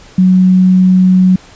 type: tone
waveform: sine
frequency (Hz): 185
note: F#3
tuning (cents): 0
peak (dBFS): -4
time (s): 0.18-1.36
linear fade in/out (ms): 5
effects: pink hiss -39 dBFS RMS until 1.55 s + resampled to 16000 Hz